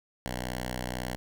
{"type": "tone with notch filter", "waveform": "5% pulse", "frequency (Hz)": 62, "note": "B1", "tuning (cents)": 7, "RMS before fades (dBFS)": -35, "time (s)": [0.26, 1.16], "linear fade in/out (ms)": 0, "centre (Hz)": 380, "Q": 1.4, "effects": []}